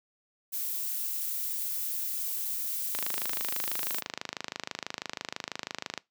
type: noise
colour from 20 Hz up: violet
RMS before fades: -33 dBFS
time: 0.52-4.01 s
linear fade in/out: 20 ms
type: click train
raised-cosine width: 0.2 ms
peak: -15 dBFS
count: 80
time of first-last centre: 2.95-5.977 s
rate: 26.1 Hz
effects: noise-tail reverb RT60 0.2 s tail -22 dB re dry + high-pass 150 Hz 12 dB/octave